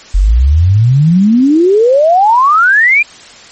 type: exponential sweep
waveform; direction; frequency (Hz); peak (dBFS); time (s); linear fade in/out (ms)
sine; up; 43.65 to 2458; -4; 0.14-3.03; 10
effects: white hiss -35 dBFS RMS until 3.51 s + MP3 32 kbps